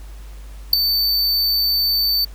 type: tone with ADSR envelope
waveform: square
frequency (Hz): 4551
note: C#8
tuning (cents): +45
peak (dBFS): -4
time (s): 0.73-2.25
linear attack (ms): 4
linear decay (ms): 4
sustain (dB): -12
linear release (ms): 7
effects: added 50 Hz sine -33 dBFS peak until 2.34 s + pink hiss -48 dBFS RMS until 2.34 s